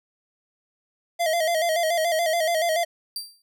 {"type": "tone with vibrato", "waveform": "square", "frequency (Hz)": 659.3, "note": "E5", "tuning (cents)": 0, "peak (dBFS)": -21, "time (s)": [1.19, 2.85], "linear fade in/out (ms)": 20, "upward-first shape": "square", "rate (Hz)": 7, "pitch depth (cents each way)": 73}
{"type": "tone with exponential decay", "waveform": "sawtooth", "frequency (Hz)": 4699, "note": "D8", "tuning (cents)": 0, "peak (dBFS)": -23, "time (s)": [3.16, 3.42], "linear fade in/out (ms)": 2, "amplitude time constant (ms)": 56}
{"effects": []}